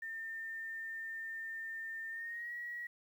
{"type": "tone with pitch glide", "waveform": "sine", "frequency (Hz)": [1805, 1912.3], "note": ["A6", "A#6"], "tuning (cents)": [44, 44], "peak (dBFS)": -40, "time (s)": [0.02, 2.87], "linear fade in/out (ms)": 5, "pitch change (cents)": 100, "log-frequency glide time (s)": [2.1, 2.52], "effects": ["11-bit"]}